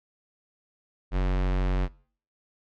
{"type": "tone", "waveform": "square", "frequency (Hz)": 46.25, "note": "F#1", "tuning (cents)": 0, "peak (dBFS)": -23, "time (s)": [1.11, 1.89], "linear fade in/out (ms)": 50, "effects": ["noise-tail reverb RT60 0.5 s tail -23 dB re dry", "low-pass 3000 Hz 12 dB/octave"]}